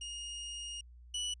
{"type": "tone pair in turn", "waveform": "sawtooth", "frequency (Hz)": [2856, 2953], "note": ["F7", "F#7"], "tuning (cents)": [38, -4], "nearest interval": "minor second", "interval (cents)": 58, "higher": "second", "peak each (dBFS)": [-37, -31], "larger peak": "second", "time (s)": [[0.01, 0.81], [1.14, 1.34]], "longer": "first", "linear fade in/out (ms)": 5, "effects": ["added 60 Hz sine -52 dBFS peak until 1.4 s", "resampled to 22050 Hz"]}